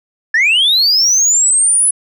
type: linear sweep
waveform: sine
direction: up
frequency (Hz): 1705 to 10250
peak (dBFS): -6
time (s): 0.34-1.91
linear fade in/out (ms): 5
effects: tanh soft clip ceiling -7 dBFS